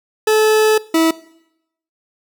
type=tone pair in turn; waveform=40% pulse; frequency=432.9 / 324.9 Hz; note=A4 / E4; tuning=-28 / -25 cents; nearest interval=perfect fourth; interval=497 cents; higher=first; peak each=-10 dBFS; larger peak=neither; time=0.27-0.78 / 0.94-1.11 s; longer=first; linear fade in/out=5 ms; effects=noise-tail reverb RT60 0.8 s tail -20 dB re dry